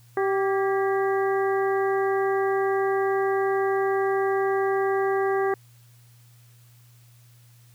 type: harmonic tone with a mistuned harmonic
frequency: 388.9 Hz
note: G4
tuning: 14 cents flat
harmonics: 1 / 2 / 3 / 4 / 5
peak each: -22 / -28 / -32 / -34 / -36 dBFS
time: 0.17-5.54 s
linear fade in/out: 2 ms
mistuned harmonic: 4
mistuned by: +67 cents
effects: added 119 Hz sine -51 dBFS peak until 7.74 s + white hiss -60 dBFS RMS until 7.74 s

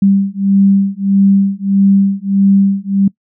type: beating tone pair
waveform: sine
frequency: 195.9 / 197.5 Hz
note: G3 / G3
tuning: -1 / +13 cents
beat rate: 1.6 Hz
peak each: -11 dBFS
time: 0.02-3.08 s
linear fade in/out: 5 ms
effects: noise-tail reverb RT60 0.1 s tail -22 dB re dry

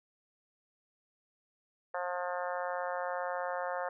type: harmonic tone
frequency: 178.5 Hz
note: F3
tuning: 38 cents sharp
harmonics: 3 / 4 / 5 / 6 / 7 / 8 / 9 / 10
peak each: -37 / -39 / -41 / -43 / -44 / -45 / -46 / -47 dBFS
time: 1.94-3.89 s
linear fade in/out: 5 ms
effects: none

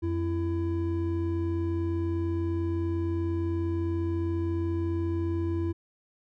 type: tone pair together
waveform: triangle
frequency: 88.57 / 334.4 Hz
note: F2 / E4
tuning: +25 / +25 cents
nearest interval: octave + major seventh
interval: 2300 cents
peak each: -27 dBFS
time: 0.02-5.73 s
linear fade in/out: 20 ms
effects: none

